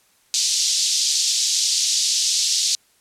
white band-pass noise, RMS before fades -20 dBFS, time 0.34-2.75 s, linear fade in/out 0 ms, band 3900 to 6700 Hz, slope 24 dB/octave, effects white hiss -59 dBFS RMS until 3 s + low-pass 12000 Hz 12 dB/octave

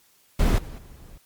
brown noise with level steps, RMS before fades -18 / -37 / -45 dBFS, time 0.39-1.18 s, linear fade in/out 5 ms, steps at 0.58 / 0.78 s, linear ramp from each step 5 ms, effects white hiss -60 dBFS RMS until 1.25 s + MP3 96 kbps

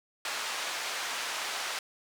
pink band-pass noise, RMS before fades -35 dBFS, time 0.25-1.79 s, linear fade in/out 2 ms, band 940 to 7000 Hz, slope 12 dB/octave, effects none

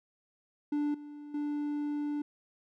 triangle tone with level steps, 293.7 Hz, D4, in tune, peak -26 / -41 / -29 dBFS, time 0.72-2.22 s, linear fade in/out 5 ms, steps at 0.94 / 1.34 s, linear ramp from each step 5 ms, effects none

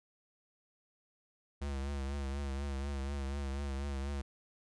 square tone with vibrato, 69.3 Hz, C#2, in tune, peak -36 dBFS, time 1.61-4.22 s, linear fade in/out 10 ms, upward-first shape triangle, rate 4.1 Hz, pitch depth 65 cents each way, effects resampled to 22050 Hz

